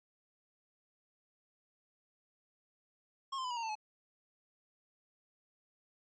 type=tone with pitch steps; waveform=square; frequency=1083 / 1041.3 / 1001.2 / 962.6 / 925.5 / 889.9 / 855.6 Hz; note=C#6 / C6 / B5 / B5 / A#5 / A5 / A5; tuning=-41 / -9 / +23 / -45 / -13 / +19 / -49 cents; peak=-37 dBFS; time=3.32-3.754 s; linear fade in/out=10 ms; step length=62 ms; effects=resampled to 16000 Hz